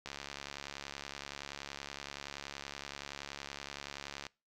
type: click train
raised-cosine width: 0.2 ms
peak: -24 dBFS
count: 298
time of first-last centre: 0.06-4.267 s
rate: 70.6 Hz
effects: noise-tail reverb RT60 0.3 s tail -24 dB re dry